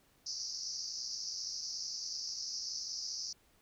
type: band-pass noise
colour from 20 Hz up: pink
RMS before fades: -41 dBFS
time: 0.26-3.33 s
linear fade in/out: 5 ms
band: 4700 to 6000 Hz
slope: 96 dB/octave
effects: pink hiss -69 dBFS RMS until 3.61 s